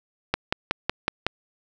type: click train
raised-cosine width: 0.3 ms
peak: -5 dBFS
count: 6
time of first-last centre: 0.34-1.266 s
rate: 5.4 Hz
effects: none